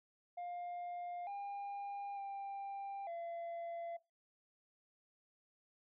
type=tone with pitch steps; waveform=sine; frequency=705 / 804 / 793 / 680 Hz; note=F5 / G5 / G5 / F5; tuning=+16 / +44 / +20 / -46 cents; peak=-39 dBFS; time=0.37-3.97 s; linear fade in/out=10 ms; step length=900 ms; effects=noise-tail reverb RT60 0.2 s tail -18 dB re dry + tanh soft clip ceiling -41 dBFS